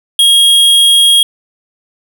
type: tone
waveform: square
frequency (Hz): 3271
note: G#7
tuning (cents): -27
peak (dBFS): -5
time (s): 0.19-1.23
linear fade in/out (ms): 2
effects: none